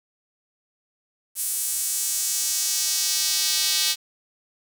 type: tone with high-pass filter sweep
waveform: square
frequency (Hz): 172.7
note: F3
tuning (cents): -19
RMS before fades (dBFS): -24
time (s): 1.35-3.96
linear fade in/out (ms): 50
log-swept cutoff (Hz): 9500 to 4000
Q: 1.6
effects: 7-bit